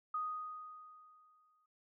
sine tone with exponential decay, 1244.5 Hz, D#6, in tune, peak -34 dBFS, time 0.14-1.66 s, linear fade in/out 5 ms, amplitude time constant 330 ms, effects noise-tail reverb RT60 0.4 s tail -23 dB re dry

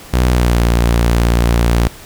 sawtooth tone with pitch glide, 61.74 to 58.34 Hz, B1 to A#1, 0 to +2 cents, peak -6 dBFS, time 0.13-1.88 s, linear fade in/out 10 ms, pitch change -98 cents, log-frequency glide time 0.28-0.61 s, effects pink hiss -36 dBFS RMS until 2.05 s

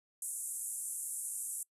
white band-pass noise, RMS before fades -40 dBFS, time 0.22-1.63 s, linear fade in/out 2 ms, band 7800 to 11000 Hz, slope 48 dB/octave, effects noise-tail reverb RT60 0.1 s tail -24 dB re dry + resampled to 32000 Hz

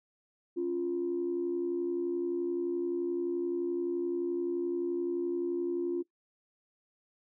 sine tone pair together, 277.2 / 348.8 Hz, C#4 / F4, 0 / -2 cents, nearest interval major third, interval 398 cents, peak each -36 / -29 dBFS, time 0.56-6.03 s, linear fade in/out 20 ms, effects noise-tail reverb RT60 0.1 s tail -19 dB re dry + tanh soft clip ceiling -23 dBFS

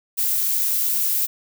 violet noise, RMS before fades -21 dBFS, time 0.17-1.27 s, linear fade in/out 20 ms, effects none

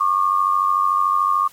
sine tone pair together, 1100.4 / 1194 Hz, C#6 / D6, -13 / +28 cents, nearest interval minor second, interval 141 cents, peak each -18 dBFS, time 0-1.48 s, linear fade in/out 10 ms, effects white hiss -49 dBFS RMS until 1.52 s + AAC 48 kbps

